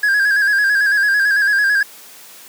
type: tone with vibrato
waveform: triangle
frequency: 1635 Hz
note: G#6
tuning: 28 cents flat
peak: -10 dBFS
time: 0.03-1.83 s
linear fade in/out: 5 ms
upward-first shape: square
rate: 9 Hz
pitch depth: 47 cents each way
effects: white hiss -40 dBFS RMS until 2.48 s + high-pass 200 Hz 12 dB/octave